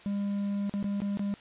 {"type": "tone with dropouts", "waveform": "triangle", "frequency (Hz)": 201.3, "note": "G3", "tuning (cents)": 46, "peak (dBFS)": -26, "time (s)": [0.06, 1.34], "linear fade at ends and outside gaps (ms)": 0, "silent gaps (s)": [[0.695, 0.739], [0.828, 0.842], [1.003, 1.018], [1.172, 1.194]], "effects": ["white hiss -52 dBFS RMS until 1.4 s", "resampled to 8000 Hz"]}